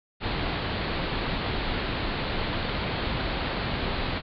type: low-pass noise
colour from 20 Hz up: pink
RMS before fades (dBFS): -29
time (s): 0.2-4.22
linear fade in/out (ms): 50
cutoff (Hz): 4500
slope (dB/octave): 96
effects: none